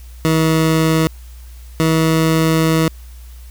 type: tone pair in turn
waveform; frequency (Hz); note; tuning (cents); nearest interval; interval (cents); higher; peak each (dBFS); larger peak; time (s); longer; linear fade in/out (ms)
20% pulse; 160 / 160.71; D#3 / E3; +49 / -44; unison; 7; second; -7; neither; 0.25-1.07 / 1.8-2.88; second; 0
effects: added 60 Hz sine -33 dBFS peak until 3.5 s + white hiss -48 dBFS RMS until 3.5 s